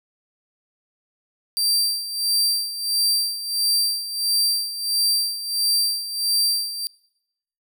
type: tone with tremolo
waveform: sawtooth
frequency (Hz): 4699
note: D8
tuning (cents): 0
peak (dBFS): -14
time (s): 1.57-6.87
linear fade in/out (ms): 0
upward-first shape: sine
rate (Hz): 1.5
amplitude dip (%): 75
effects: noise-tail reverb RT60 0.8 s tail -24 dB re dry